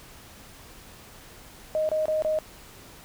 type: tone bursts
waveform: sine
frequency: 622.3 Hz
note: D#5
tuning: in tune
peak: -22 dBFS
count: 4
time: 1.75-2.388 s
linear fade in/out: 0 ms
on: 140 ms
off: 26 ms
effects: pink hiss -48 dBFS RMS until 3.04 s